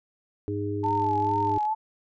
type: harmonic tone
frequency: 102.3 Hz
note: G#2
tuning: 26 cents flat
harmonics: 1 / 3 / 4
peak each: -31 / -31 / -31 dBFS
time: 0.48-1.58 s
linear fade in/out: 0 ms
type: tone with vibrato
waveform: sine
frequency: 880 Hz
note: A5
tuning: in tune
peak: -23 dBFS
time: 0.83-1.75 s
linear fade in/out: 20 ms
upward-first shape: triangle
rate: 2.2 Hz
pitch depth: 81 cents each way
type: click train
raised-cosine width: 0.2 ms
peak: -32 dBFS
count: 37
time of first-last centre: 0.84-1.653 s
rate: 44.3 Hz
effects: none